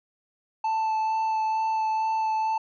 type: tone with vibrato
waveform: triangle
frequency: 880 Hz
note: A5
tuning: in tune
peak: -21 dBFS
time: 0.64-2.58 s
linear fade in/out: 5 ms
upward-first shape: sine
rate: 2.2 Hz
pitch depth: 10 cents each way
effects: resampled to 16000 Hz

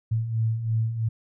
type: beating tone pair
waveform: sine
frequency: 110 / 113 Hz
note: A2 / A2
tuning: 0 / +47 cents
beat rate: 3 Hz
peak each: -30 / -23 dBFS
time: 0.11-1.09 s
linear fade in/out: 10 ms
effects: none

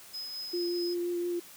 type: tone with tremolo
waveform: triangle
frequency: 5070 Hz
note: D#8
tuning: 32 cents sharp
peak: -34 dBFS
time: 0.13-0.95 s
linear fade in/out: 20 ms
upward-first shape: triangle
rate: 4.6 Hz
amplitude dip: 35%
type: tone with vibrato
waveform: sine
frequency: 349.2 Hz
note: F4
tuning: in tune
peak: -29 dBFS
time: 0.53-1.4 s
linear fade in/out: 10 ms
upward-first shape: triangle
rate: 5.7 Hz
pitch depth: 15 cents each way
effects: white hiss -51 dBFS RMS until 1.56 s + high-pass 80 Hz 12 dB/octave

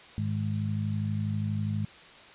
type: harmonic tone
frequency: 52.3 Hz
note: G#1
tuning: 13 cents sharp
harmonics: 2 / 3 / 4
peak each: -29 / -35 / -33 dBFS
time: 0.18-1.85 s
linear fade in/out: 0 ms
effects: white hiss -50 dBFS RMS until 2.34 s + resampled to 8000 Hz

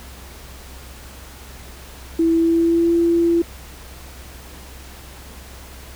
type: tone with pitch glide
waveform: sine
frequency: 329.6 to 338.5 Hz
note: E4 to E4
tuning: 0 to +46 cents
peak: -13 dBFS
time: 2.19-3.42 s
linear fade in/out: 5 ms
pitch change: +46 cents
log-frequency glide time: 2.34-2.93 s
effects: added 65 Hz sine -39 dBFS peak until 5.95 s + pink hiss -41 dBFS RMS until 5.95 s

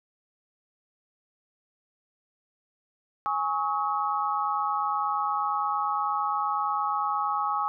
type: chord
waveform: sine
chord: Ab suspended fourth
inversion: none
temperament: equal with one note detuned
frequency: 830.6 / 1108.7 / 1277.3 Hz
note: Ab5 / Db6 / Eb6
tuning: 0 / 0 / +45 cents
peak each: -29 dBFS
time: 3.26-7.68 s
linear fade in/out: 0 ms
effects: none

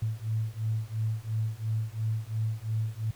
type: beating tone pair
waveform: sine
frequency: 108.9 / 111.8 Hz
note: A2 / A2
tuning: -17 / +28 cents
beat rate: 2.9 Hz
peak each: -31 dBFS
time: 0.02-3.11 s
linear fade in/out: 5 ms
effects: pink hiss -55 dBFS RMS until 3.15 s

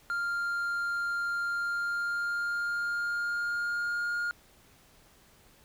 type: tone with pitch glide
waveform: triangle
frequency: 1396.9 to 1418.9 Hz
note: F6 to F6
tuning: 0 to +27 cents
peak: -27 dBFS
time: 0.1-4.31 s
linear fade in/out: 0 ms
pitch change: +27 cents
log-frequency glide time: 1.47-4.18 s
effects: pink hiss -60 dBFS RMS until 5.64 s

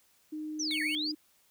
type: tone with pitch glide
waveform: sine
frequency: 307.4 to 304.2 Hz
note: D#4 to D#4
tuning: -21 to -39 cents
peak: -35 dBFS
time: 0.32-1.15 s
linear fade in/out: 10 ms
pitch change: -18 cents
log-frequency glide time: 0.77-0.87 s
type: linear two-way sweep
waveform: sine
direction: down then up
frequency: 6272 to 1732 to 5040 Hz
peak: -31 dBFS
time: 0.59-1.12 s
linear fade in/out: 10 ms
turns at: 0.82 s
type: tone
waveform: 35% pulse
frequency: 2217 Hz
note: C#7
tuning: in tune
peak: -33 dBFS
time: 0.71-0.95 s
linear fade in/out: 0 ms
effects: white hiss -67 dBFS RMS until 1.5 s

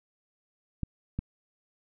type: clicks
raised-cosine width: 5 ms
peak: -18 dBFS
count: 2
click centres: 0.833 / 1.19 s
effects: none

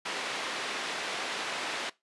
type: band-pass noise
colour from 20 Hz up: white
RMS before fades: -35 dBFS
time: 0.05-1.9 s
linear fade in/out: 10 ms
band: 290 to 3100 Hz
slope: 12 dB/octave
effects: noise-tail reverb RT60 0.2 s tail -20 dB re dry + resampled to 24000 Hz

